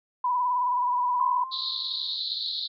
sine tone with vibrato, 987.8 Hz, B5, in tune, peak -22 dBFS, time 0.24-1.44 s, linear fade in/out 5 ms, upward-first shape sine, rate 19 Hz, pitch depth 42 cents each way
sine tone with exponential decay, 1046.5 Hz, C6, in tune, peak -23 dBFS, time 1.2-2.17 s, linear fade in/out 2 ms, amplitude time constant 210 ms
white band-pass noise, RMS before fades -31 dBFS, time 1.51-2.68 s, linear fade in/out 20 ms, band 3700 to 4300 Hz, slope 96 dB/octave
effects none

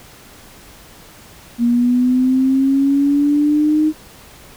sine linear sweep, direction up, 235.2 to 311 Hz, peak -11 dBFS, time 1.58-3.93 s, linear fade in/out 50 ms, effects pink hiss -42 dBFS RMS until 4.56 s

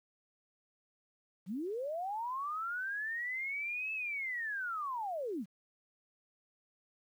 sine linear two-way sweep, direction up then down, 163.2 to 2626 to 163.2 Hz, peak -35 dBFS, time 1.46-5.46 s, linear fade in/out 50 ms, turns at 3.93 s, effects 11-bit

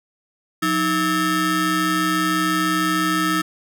30% pulse ring-modulated tone, 492.7 Hz, B4, 4 cents flat, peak -12 dBFS, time 0.62-3.42 s, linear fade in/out 10 ms, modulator 806 Hz, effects none

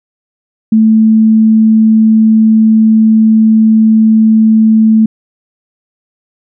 sine tone, 220 Hz, A3, in tune, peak -3 dBFS, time 0.72-5.06 s, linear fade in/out 5 ms, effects none

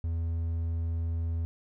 triangle tone, 82.9 Hz, E2, 10 cents sharp, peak -26 dBFS, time 0.04-1.45 s, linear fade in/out 0 ms, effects none

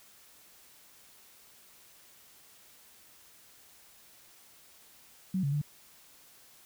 sine tone with pitch steps, 187.8 / 140.7 / 146.9 Hz, F#3 / C#3 / D3, +26 / +26 / +1 cents, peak -27 dBFS, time 5.34-5.616 s, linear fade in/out 5 ms, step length 92 ms, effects white hiss -58 dBFS RMS until 6.65 s

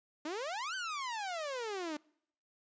sawtooth exponential two-way sweep, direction up then down, 290.4 to 1568 to 290.4 Hz, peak -33 dBFS, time 0.25-1.97 s, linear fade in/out 5 ms, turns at 0.75 s, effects noise-tail reverb RT60 0.7 s tail -26 dB re dry + resampled to 16000 Hz

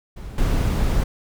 brown noise with level steps, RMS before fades -34 / -19 dBFS, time 0.16-1.04 s, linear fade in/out 10 ms, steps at 0.38 s, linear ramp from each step 2 ms, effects none

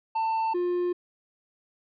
triangle tone pair in turn, 893 / 354.4 Hz, A5 / F4, +25 / +25 cents, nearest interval octave + major third, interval 1600 cents, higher first, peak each -22 dBFS, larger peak neither, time 0.15-0.54 / 0.54-0.93 s, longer neither, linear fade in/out 10 ms, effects resampled to 11025 Hz

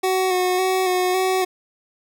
25% pulse tone with vibrato, 370 Hz, F#4, in tune, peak -14 dBFS, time 0.03-1.45 s, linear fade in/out 10 ms, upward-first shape square, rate 1.8 Hz, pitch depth 23 cents each way, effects none

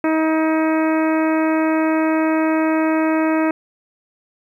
harmonic tone, 317 Hz, D#4, 32 cents sharp, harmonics 1 / 2 / 3 / 4 / 5 / 6 / 7 / 8, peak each -16 / -22 / -26 / -28 / -30 / -32 / -33 / -34 dBFS, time 0.04-3.51 s, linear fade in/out 2 ms, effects 9-bit

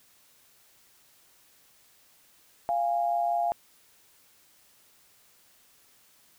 sine tone pair together, 694.6 / 820 Hz, F5 / G#5, -10 / -22 cents, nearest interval minor third, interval 288 cents, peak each -25 / -30 dBFS, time 2.69-3.52 s, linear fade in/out 0 ms, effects white hiss -61 dBFS RMS until 6.38 s

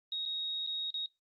sine tone with dropouts, 3764 Hz, A#7, 16 cents sharp, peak -33 dBFS, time 0.12-1.06 s, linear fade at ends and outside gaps 2 ms, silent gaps 0.254-0.259 / 0.665-0.672 / 0.905-0.941 s, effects noise-tail reverb RT60 0.2 s tail -23 dB re dry + Opus 32 kbps

